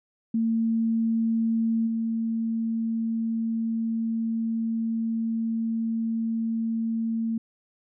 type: tone with level steps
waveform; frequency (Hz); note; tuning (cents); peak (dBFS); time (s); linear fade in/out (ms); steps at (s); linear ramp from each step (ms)
sine; 226.4; A3; +50; -21 / -24; 0.34-7.38; 5; 1.86; 20
effects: none